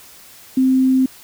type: tone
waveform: sine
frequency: 260.9 Hz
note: C4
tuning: 5 cents flat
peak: -11 dBFS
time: 0.57-1.06 s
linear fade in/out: 5 ms
effects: white hiss -43 dBFS RMS until 1.23 s